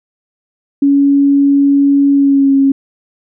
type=tone with pitch glide; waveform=sine; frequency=280.5 to 273.5 Hz; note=C#4 to C#4; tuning=+21 to -23 cents; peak=-6 dBFS; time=0.82-2.72 s; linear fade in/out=5 ms; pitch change=-44 cents; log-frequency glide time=2.13-2.54 s; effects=none